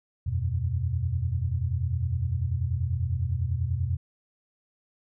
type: chord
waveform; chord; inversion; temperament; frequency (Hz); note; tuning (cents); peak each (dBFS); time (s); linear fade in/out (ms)
sine; E suspended second; none; equal; 82.41 / 92.5 / 123.47; E2 / F#2 / B2; 0 / 0 / 0; -29; 0.26-3.97; 10
effects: none